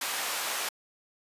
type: high-pass noise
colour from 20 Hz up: pink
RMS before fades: -32 dBFS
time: 0.01-0.69 s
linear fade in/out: 5 ms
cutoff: 820 Hz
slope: 12 dB/octave
effects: resampled to 32000 Hz